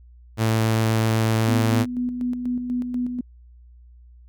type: tone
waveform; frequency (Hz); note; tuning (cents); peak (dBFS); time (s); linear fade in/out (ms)
sawtooth; 111.5; A2; +23; -14; 0.37-1.86; 50
type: tone with tremolo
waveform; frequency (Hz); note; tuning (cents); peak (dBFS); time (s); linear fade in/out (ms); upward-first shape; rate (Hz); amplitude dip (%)
sine; 246.9; B3; 0; -21; 1.48-3.21; 5; square; 4.1; 45
effects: added 60 Hz sine -45 dBFS peak until 4.28 s